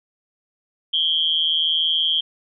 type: tone with amplitude modulation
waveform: sine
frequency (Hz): 3203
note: G7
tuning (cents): +37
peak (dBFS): -13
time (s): 0.93-2.21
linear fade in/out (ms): 10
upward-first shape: sine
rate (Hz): 161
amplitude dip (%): 90
effects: none